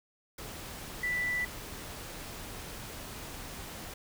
sine tone in noise, 1975.5 Hz, B6, in tune, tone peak -29 dBFS, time 1.03-1.45 s, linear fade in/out 5 ms, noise pink, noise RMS -43 dBFS, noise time 0.38-3.94 s, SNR +11 dB, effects none

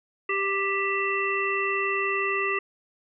harmonic tone with a mistuned harmonic, 393.4 Hz, G4, 6 cents sharp, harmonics 1 / 3 / 5 / 7, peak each -29 / -29 / -29 / -29 dBFS, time 0.29-2.59 s, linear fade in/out 5 ms, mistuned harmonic 7, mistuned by -44 cents, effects none

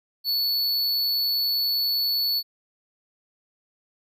square tone, 4435 Hz, C#8, in tune, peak -22 dBFS, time 0.24-2.43 s, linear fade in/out 50 ms, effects none

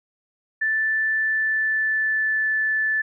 sine tone with pitch glide, 1760 to 1747.8 Hz, A6 to A6, 0 to -12 cents, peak -19 dBFS, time 0.61-3.02 s, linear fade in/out 10 ms, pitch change -12 cents, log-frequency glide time 1.16-2.47 s, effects none

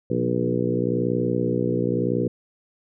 harmonic tone with a mistuned harmonic, 60.9 Hz, B1, 24 cents flat, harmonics 2 / 3 / 4 / 5 / 6 / 7 / 8, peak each -28 / -28 / -28 / -28 / -28 / -28 / -28 dBFS, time 0.1-2.28 s, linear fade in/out 5 ms, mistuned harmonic 3, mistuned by -38 cents, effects none

